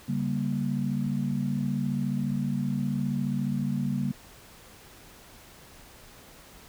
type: chord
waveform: sine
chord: G diminished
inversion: second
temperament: just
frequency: 141.12 / 196 / 235.2 Hz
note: Db3 / G3 / Bb3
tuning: +31 / 0 / +16 cents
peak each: -30 dBFS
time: 0.08-4.12 s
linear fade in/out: 10 ms
effects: pink hiss -51 dBFS RMS until 6.68 s